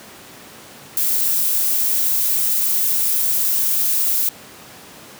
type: noise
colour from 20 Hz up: violet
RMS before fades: -18 dBFS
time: 0.97-4.29 s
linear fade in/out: 2 ms
effects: pink hiss -40 dBFS RMS until 5.19 s + high-pass 150 Hz 12 dB/octave